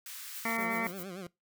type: high-pass noise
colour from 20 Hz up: white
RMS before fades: -44 dBFS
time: 0.06-0.57 s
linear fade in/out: 2 ms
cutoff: 1200 Hz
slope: 24 dB/octave
type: noise with tremolo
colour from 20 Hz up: violet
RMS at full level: -43 dBFS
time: 0.34-1.03 s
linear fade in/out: 2 ms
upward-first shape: sine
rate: 7.9 Hz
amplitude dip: 85%
type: harmonic tone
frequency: 227.8 Hz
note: A#3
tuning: 40 cents flat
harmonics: 1 / 2 / 3 / 4 / 5 / 6 / 8 / 9 / 10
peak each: -36 / -42 / -40 / -39 / -39 / -41 / -39 / -36 / -39 dBFS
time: 0.45-0.87 s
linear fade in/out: 2 ms
type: tone with vibrato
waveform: 20% pulse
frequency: 185.4 Hz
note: F#3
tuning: 4 cents sharp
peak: -35 dBFS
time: 0.58-1.27 s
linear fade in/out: 2 ms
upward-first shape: sine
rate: 8.6 Hz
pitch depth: 120 cents each way
effects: noise-tail reverb RT60 0.2 s tail -22 dB re dry